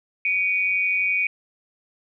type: tone pair together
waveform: sine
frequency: 2273 / 2462 Hz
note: C#7 / D#7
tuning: +43 / -19 cents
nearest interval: minor second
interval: 138 cents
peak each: -22 dBFS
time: 0.25-1.27 s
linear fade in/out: 2 ms
effects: none